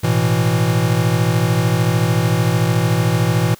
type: chord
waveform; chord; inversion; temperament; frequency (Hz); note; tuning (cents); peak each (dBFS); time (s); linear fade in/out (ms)
square; A suspended second; none; equal; 110 / 123.47 / 164.81; A2 / B2 / E3; 0 / 0 / 0; -19; 0.03-3.55; 10
effects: white hiss -45 dBFS RMS until 3.59 s